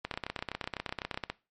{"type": "two click trains", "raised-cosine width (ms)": 0.3, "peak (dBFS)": [-19, -17], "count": [9, 21], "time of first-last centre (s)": [[0.14, 1.144], [0.05, 1.3]], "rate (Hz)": [7.97, 16], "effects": ["noise-tail reverb RT60 0.3 s tail -20 dB re dry", "MP3 48 kbps"]}